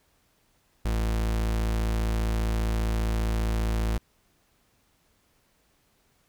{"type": "tone", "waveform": "40% pulse", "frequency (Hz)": 55, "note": "A1", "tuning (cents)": 0, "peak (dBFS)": -23, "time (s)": [0.85, 3.98], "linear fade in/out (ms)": 5, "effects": ["pink hiss -67 dBFS RMS until 6.28 s"]}